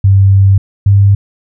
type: tone pair in turn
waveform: sine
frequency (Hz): 97.6 / 99.82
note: G2 / G2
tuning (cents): -7 / +32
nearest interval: unison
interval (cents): 39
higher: second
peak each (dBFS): -3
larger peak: neither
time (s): 0.04-0.58 / 0.86-1.15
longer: first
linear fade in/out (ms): 5
effects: none